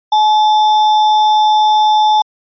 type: tone with sample-and-hold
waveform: sine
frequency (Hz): 854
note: G#5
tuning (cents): +48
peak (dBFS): -7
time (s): 0.12-2.22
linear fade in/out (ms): 5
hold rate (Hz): 4410
effects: resampled to 11025 Hz